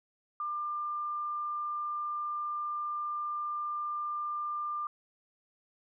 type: tone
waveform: sine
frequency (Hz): 1195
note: D6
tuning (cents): +30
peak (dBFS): -32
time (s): 0.4-4.87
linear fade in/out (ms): 2
effects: none